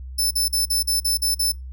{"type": "tone bursts", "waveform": "20% pulse", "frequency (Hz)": 5280, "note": "E8", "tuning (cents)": 2, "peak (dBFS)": -13, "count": 8, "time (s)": [0.18, 1.521], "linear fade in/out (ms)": 10, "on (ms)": 130, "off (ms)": 43, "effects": ["noise-tail reverb RT60 0.2 s tail -26 dB re dry", "added 64 Hz sine -32 dBFS peak until 1.72 s"]}